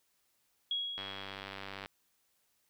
sine tone with exponential decay, 3316 Hz, G#7, 3 cents flat, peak -30 dBFS, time 0.71-1.82 s, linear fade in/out 2 ms, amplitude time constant 240 ms
click train, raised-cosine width 0.3 ms, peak -26 dBFS, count 87, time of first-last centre 0.98-1.859 s, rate 97.8 Hz
effects white hiss -75 dBFS RMS until 2.69 s

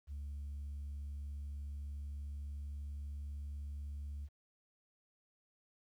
sine tone with pitch glide, 71.5 to 71.96 Hz, D2 to D2, -46 to -35 cents, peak -39 dBFS, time 0.07-4.29 s, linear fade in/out 50 ms, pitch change +11 cents, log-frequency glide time 1.15-3.51 s, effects tanh soft clip ceiling -39 dBFS + 12-bit

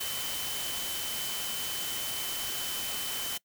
sine tone in noise, 3053 Hz, G7, 46 cents flat, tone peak -38 dBFS, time 0-3.38 s, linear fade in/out 10 ms, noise white, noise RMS -35 dBFS, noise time 0-3.38 s, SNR -6 dB, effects noise-tail reverb RT60 0.1 s tail -22 dB re dry

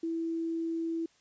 sine tone with quantisation, 329.6 Hz, E4, in tune, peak -30 dBFS, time 0.03-1.06 s, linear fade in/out 5 ms, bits 10, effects white hiss -66 dBFS RMS until 1.2 s + resampled to 16000 Hz

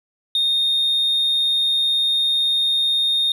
sine tone, 3681 Hz, A#7, 23 cents flat, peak -14 dBFS, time 0.35-3.32 s, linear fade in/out 2 ms, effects tanh soft clip ceiling -14 dBFS + 9-bit

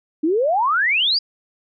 sine exponential sweep, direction up, 293.7 to 4978 Hz, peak -15 dBFS, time 0.23-1.19 s, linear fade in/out 10 ms, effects none

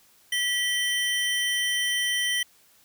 square tone pair together, 1951 / 3099 Hz, B6 / G7, -22 / -21 cents, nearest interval minor sixth, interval 801 cents, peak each -27 dBFS, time 0.32-2.43 s, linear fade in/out 5 ms, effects white hiss -59 dBFS RMS until 2.84 s

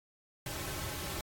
pink noise with comb filter, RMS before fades -39 dBFS, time 0.46-1.21 s, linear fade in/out 2 ms, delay 4.2 ms, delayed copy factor -0.85, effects AAC 64 kbps

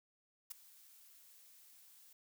blue noise with ADSR envelope, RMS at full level -42 dBFS, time 0.5-2.13 s, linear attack 15 ms, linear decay 7 ms, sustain -20 dB, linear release 4 ms, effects none

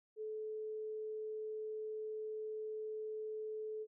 sine tone, 432.6 Hz, A4, 29 cents flat, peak -40 dBFS, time 0.16-3.87 s, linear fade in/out 50 ms, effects none

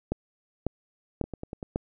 two click trains, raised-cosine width 2 ms, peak -13 / -22 dBFS, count 4 / 5, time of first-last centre 0.12-1.759 / 1.24-1.628 s, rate 1.83 / 10.3 Hz, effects none

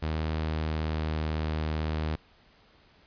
sawtooth tone with pitch glide, 78.5 to 77.87 Hz, D#2 to D#2, +16 to +2 cents, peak -24 dBFS, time 0.02-2.16 s, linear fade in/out 10 ms, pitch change -14 cents, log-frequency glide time 0.45-1.32 s, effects pink hiss -60 dBFS RMS until 3.06 s + resampled to 11025 Hz

